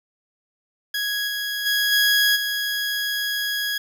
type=tone with level steps; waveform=20% pulse; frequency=1661.2 Hz; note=G#6; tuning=in tune; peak=-18 / -20 / -14 / -11 / -18 dBFS; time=0.94-3.78 s; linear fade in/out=5 ms; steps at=1.27 / 1.65 / 1.91 / 2.35 s; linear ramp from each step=20 ms; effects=none